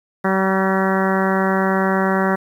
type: harmonic tone with a mistuned harmonic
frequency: 191 Hz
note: G3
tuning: 45 cents flat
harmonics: 1 / 2 / 3 / 4 / 5 / 6 / 7 / 8 / 9 / 10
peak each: -19 / -22 / -24 / -25 / -26 / -27 / -27 / -28 / -29 / -29 dBFS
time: 0.24-2.36 s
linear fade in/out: 10 ms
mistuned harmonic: 7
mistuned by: +29 cents
effects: 8-bit